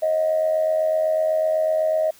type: tone with amplitude modulation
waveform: sine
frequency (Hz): 630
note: D#5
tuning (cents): +21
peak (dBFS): -14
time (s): 0.02-2.11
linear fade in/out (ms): 10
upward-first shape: sine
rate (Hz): 88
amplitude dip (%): 60
effects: tanh soft clip ceiling -11 dBFS + white hiss -51 dBFS RMS until 2.19 s